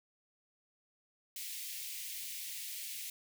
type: high-pass noise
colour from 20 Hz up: white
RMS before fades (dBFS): -43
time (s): 1.36-3.1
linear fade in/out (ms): 2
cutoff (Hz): 2000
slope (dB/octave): 48
effects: none